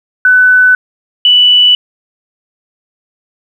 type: tone pair in turn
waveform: sine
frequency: 1500 / 2966 Hz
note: F#6 / F#7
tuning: +23 / +4 cents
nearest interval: octave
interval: 1181 cents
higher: second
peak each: -3 dBFS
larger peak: neither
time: 0.25-0.75 / 1.25-1.75 s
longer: neither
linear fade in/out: 2 ms
effects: 7-bit